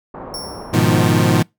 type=low-pass noise; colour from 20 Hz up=white; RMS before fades=-32 dBFS; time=0.14-1.04 s; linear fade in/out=5 ms; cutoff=1000 Hz; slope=24 dB/octave
type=tone with exponential decay; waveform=sawtooth; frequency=5470 Hz; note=F8; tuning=37 cents flat; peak=-22 dBFS; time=0.34-0.94 s; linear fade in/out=1 ms; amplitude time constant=130 ms
type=chord; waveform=25% pulse; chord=F half-diminished seventh; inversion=first; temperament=equal with one note detuned; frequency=105.4 / 123.47 / 155.56 / 174.61 Hz; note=Ab2 / Cb3 / Eb3 / F3; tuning=+26 / 0 / 0 / 0 cents; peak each=-14 dBFS; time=0.73-1.43 s; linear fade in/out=10 ms
effects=noise-tail reverb RT60 0.2 s tail -26 dB re dry